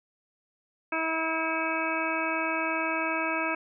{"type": "harmonic tone", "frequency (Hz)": 322.8, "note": "E4", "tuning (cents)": -36, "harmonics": [1, 2, 3, 4, 5, 7, 8], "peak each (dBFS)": [-34, -34, -34, -34, -34, -34, -34], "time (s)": [0.92, 3.55], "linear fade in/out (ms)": 5, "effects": []}